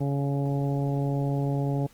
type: harmonic tone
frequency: 140.1 Hz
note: C#3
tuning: 19 cents sharp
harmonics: 1 / 2 / 3 / 4 / 5 / 6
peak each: -25 / -31 / -35 / -37 / -39 / -41 dBFS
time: 0-1.87 s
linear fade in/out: 10 ms
effects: pink hiss -57 dBFS RMS until 1.93 s + Opus 24 kbps